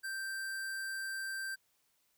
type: tone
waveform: square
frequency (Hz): 1568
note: G6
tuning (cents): 0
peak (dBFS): -38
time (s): 0.03-1.56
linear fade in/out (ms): 20
effects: white hiss -75 dBFS RMS until 2.17 s